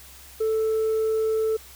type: tone with tanh clipping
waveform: sine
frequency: 440 Hz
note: A4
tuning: in tune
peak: -21 dBFS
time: 0.4-1.57 s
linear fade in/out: 10 ms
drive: 1 dB
effects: added 66 Hz sine -50 dBFS peak until 1.75 s + white hiss -47 dBFS RMS until 1.75 s